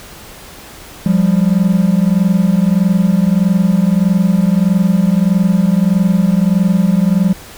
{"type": "tone pair together", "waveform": "triangle", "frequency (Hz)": [176.4, 198], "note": ["F3", "G3"], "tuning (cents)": [18, 18], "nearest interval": "major second", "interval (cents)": 200, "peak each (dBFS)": -10, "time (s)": [1.06, 7.33], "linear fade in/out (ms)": 2, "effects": ["pink hiss -35 dBFS RMS until 7.57 s"]}